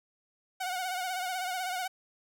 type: tone with vibrato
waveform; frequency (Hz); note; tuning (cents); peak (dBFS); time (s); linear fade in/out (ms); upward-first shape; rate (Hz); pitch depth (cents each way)
sawtooth; 736; F#5; -9; -28; 0.6-1.88; 10; sine; 16; 56
effects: none